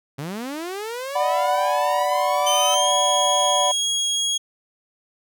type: linear sweep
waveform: sawtooth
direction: up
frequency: 130.81 to 1300 Hz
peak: -24 dBFS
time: 0.18-2.75 s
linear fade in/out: 10 ms
type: chord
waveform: triangle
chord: B minor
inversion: first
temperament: equal with one note detuned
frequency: 587.3 / 740 / 991.8 Hz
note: D5 / F#5 / B5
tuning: 0 / 0 / +7 cents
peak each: -21 dBFS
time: 1.15-3.72 s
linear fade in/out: 10 ms
type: tone with pitch glide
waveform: 25% pulse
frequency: 3060 to 3299 Hz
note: G7 to G#7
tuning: -42 to -12 cents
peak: -16 dBFS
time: 2.46-4.38 s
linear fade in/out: 10 ms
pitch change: +130 cents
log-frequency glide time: 2.67-2.93 s
effects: none